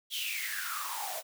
white noise with high-pass filter sweep, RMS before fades -36 dBFS, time 0.1-1.23 s, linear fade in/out 50 ms, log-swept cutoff 3400 to 600 Hz, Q 9.1, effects none

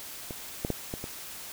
clicks, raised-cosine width 2 ms, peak -23 / -15 / -14 / -20 / -23 dBFS, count 5, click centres 0.308 / 0.649 / 0.703 / 0.939 / 1.041 s, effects white hiss -42 dBFS RMS until 1.52 s

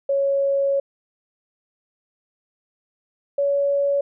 sine tone pair in turn, 554 / 563.4 Hz, C#5 / C#5, -1 / +28 cents, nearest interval unison, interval 29 cents, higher second, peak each -17 dBFS, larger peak neither, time 0.09-0.8 / 3.38-4.01 s, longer first, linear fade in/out 5 ms, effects none

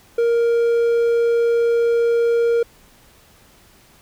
triangle tone, 467.6 Hz, A#4, 5 cents sharp, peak -12 dBFS, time 0.18-2.63 s, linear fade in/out 5 ms, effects pink hiss -51 dBFS RMS until 4.01 s

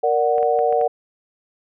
sine chord, Bb augmented, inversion none, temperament equal, 466.2 / 587.3 / 740 Hz, Bb4 / D5 / F#5, 0 / 0 / 0 cents, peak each -19 / -21 / -19 dBFS, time 0.03-0.88 s, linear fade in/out 10 ms
clicks, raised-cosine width 0.5 ms, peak -23 dBFS, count 5, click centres 0.382 / 0.429 / 0.59 / 0.726 / 0.813 s
effects none

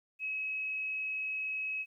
sine tone with frequency modulation, 2562 Hz, E7, 50 cents flat, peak -33 dBFS, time 0.19-1.86 s, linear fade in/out 50 ms, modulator 49.3 Hz, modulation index 0.28, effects 12-bit

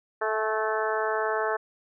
harmonic tone with a mistuned harmonic, 218.1 Hz, A3, 15 cents flat, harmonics 2 / 3 / 4 / 5 / 6 / 7 / 8, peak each -29 / -31 / -32 / -33 / -34 / -34 / -35 dBFS, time 0.21-1.57 s, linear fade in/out 10 ms, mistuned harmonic 4, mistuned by -17 cents, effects none

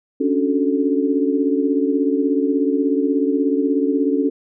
sine chord, D major seventh, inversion third, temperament equal, 277.2 / 293.7 / 370 / 440 Hz, C#4 / D4 / F#4 / A4, 0 / 0 / 0 / 0 cents, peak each -18 / -22 / -24 / -22 dBFS, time 0.2-4.3 s, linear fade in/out 10 ms, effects none

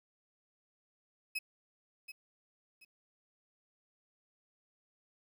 35% pulse tone with echo, 2557 Hz, D#7, 47 cents sharp, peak -32 dBFS, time 1.35-1.39 s, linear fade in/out 10 ms, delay 730 ms, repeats 2, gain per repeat -11 dB, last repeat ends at 2.85 s, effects 12-bit

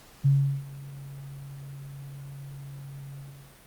sine tone with ADSR envelope, 138.59 Hz, C#3, in tune, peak -16 dBFS, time 0.24-3.58 s, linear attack 18 ms, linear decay 370 ms, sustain -22 dB, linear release 420 ms, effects pink hiss -53 dBFS RMS until 3.66 s + Opus 48 kbps

